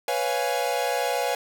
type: chord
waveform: 45% pulse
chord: C# dominant seventh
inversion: third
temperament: equal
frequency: 493.9 / 554.4 / 698.5 / 830.6 Hz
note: B4 / C#5 / E#5 / G#5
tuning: 0 / 0 / 0 / 0 cents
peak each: -29 dBFS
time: 0.08-1.35 s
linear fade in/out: 2 ms
effects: none